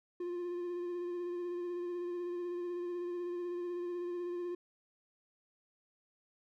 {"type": "tone with vibrato", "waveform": "triangle", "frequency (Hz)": 351.7, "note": "F4", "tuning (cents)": 12, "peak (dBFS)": -34, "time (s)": [0.2, 4.55], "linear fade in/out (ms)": 5, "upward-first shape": "sine", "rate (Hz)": 16, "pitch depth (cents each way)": 22, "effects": []}